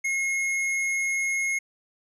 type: tone with hard clipping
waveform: sine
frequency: 2161 Hz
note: C#7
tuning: 45 cents flat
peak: -25 dBFS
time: 0.04-1.59 s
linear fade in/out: 10 ms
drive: 15 dB
effects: low-pass 11000 Hz 12 dB/octave